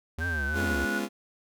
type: tone with vibrato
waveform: square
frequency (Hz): 77.78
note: D#2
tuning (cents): 0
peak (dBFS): -31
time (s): 0.18-0.85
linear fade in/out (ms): 5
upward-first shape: triangle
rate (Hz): 2.8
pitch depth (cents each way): 250
type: tone with pitch glide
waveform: sine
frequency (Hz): 1568 to 1463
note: G6 to F#6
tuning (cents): 0 to -20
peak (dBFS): -29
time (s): 0.2-1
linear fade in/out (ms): 20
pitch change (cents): -120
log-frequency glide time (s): 0.36-0.63
type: chord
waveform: 35% pulse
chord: C# dominant seventh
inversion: second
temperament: just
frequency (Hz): 207.9 / 249.5 / 277.2 / 346.5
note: G#3 / B3 / C#4 / E#4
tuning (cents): +2 / +18 / 0 / -14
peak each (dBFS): -31 / -34 / -35 / -33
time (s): 0.53-1.09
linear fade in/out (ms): 50
effects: none